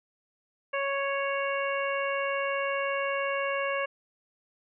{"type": "harmonic tone", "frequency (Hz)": 554.4, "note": "C#5", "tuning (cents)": 0, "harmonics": [1, 2, 3, 4, 5], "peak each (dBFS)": [-30, -33, -35, -36, -37], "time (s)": [0.73, 3.86], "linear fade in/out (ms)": 10, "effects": []}